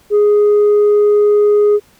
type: tone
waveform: sine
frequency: 415.3 Hz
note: G#4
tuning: in tune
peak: -5 dBFS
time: 0.1-1.8 s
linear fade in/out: 50 ms
effects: tanh soft clip ceiling -6 dBFS + pink hiss -50 dBFS RMS until 1.99 s